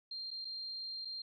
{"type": "tone with dropouts", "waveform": "sine", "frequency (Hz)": 4186, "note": "C8", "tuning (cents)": 0, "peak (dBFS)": -40, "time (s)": [0.11, 1.22], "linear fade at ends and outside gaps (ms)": 5, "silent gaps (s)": [[0.306, 0.312], [0.447, 0.451], [1.049, 1.053]], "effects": []}